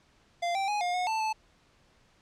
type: tone with pitch steps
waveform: square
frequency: 693 / 780 / 832 / 711 / 726 / 883 / 873 Hz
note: F5 / G5 / G#5 / F5 / F#5 / A5 / A5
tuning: -14 / -9 / +3 / +31 / -33 / +6 / -14 cents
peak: -28 dBFS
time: 0.42-1.33 s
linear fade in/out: 10 ms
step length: 130 ms
effects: pink hiss -64 dBFS RMS until 2.21 s + low-pass 6000 Hz 12 dB/octave